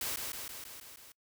white noise with echo, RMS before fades -36 dBFS, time 0.01-0.16 s, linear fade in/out 2 ms, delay 160 ms, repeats 6, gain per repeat -3 dB, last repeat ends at 1.12 s, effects noise-tail reverb RT60 0.1 s tail -24 dB re dry

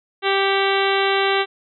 harmonic tone with a mistuned harmonic, 392 Hz, G4, in tune, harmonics 1 / 2 / 3 / 4 / 5 / 6 / 7 / 8 / 9 / 10, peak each -20 / -23 / -25 / -26 / -27 / -28 / -28 / -29 / -30 / -30 dBFS, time 0.22-1.46 s, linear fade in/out 50 ms, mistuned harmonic 6, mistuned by -61 cents, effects none

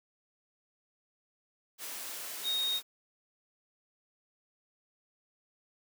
sine tone in noise, 3729 Hz, A#7, in tune, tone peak -29 dBFS, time 2.43-2.81 s, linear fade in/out 50 ms, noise white, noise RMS -41 dBFS, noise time 1.78-2.83 s, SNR +9 dB, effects high-pass 300 Hz 12 dB/octave

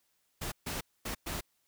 pink noise bursts at uneven times, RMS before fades -37 dBFS, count 4, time 0.41-0.52 / 0.66-0.81 / 1.05-1.15 / 1.26-1.41 s, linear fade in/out 10 ms, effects white hiss -75 dBFS RMS until 1.67 s

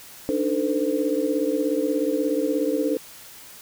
sine tone cluster, 289.3 / 306 / 444.2 / 510 Hz, D4 / D#4 / A4 / C5, -26 / -29 / +16 / -44 cents, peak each -26 dBFS, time 0.29-2.97 s, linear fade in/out 0 ms, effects white hiss -44 dBFS RMS until 3.61 s

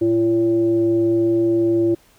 sine tone with frequency modulation, 340 Hz, F4, 46 cents flat, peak -14 dBFS, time 0.01-1.95 s, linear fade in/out 10 ms, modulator 227 Hz, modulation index 0.39, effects pink hiss -54 dBFS RMS until 2.18 s

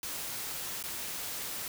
white noise with dropouts, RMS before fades -38 dBFS, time 0.03-1.68 s, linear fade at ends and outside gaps 1 ms, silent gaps 0.827-0.838 s, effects none

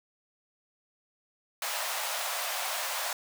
pink high-pass noise, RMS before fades -33 dBFS, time 1.62-3.13 s, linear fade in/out 2 ms, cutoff 580 Hz, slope 48 dB/octave, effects none

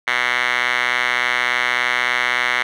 5% pulse tone with band-pass filter, 123.47 Hz, B2, in tune, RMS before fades -19 dBFS, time 0.07-2.63 s, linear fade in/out 5 ms, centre 2200 Hz, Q 7.8, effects none

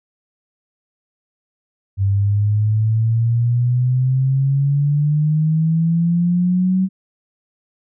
sine exponential sweep, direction up, 97.3 to 190 Hz, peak -13 dBFS, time 1.97-6.89 s, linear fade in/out 50 ms, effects none

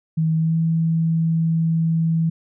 sine tone with pitch glide, 160 to 163.36 Hz, D#3 to E3, +49 to -15 cents, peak -16 dBFS, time 0.17-2.3 s, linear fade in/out 10 ms, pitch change +36 cents, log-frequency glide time 0.36-0.56 s, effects none

